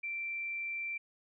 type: tone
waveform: sine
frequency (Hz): 2349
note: D7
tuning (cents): 0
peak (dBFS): -35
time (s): 0.03-0.98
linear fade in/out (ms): 10
effects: none